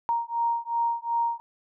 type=beating tone pair; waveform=sine; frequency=932.3 / 935 Hz; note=A#5 / A#5; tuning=0 / +5 cents; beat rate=2.7 Hz; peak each=-27 dBFS; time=0.09-1.4 s; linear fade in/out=0 ms; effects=none